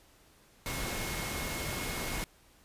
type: tone in noise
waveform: sine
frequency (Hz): 2167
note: C#7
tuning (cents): -40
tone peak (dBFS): -43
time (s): 0.66-2.24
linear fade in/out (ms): 0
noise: pink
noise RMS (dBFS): -36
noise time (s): 0.66-2.24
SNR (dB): -10
effects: pink hiss -62 dBFS RMS until 2.64 s + resampled to 32000 Hz